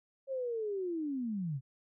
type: linear sweep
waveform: sine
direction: down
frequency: 547 to 123.47 Hz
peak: -33 dBFS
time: 0.27-1.61 s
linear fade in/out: 50 ms
effects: none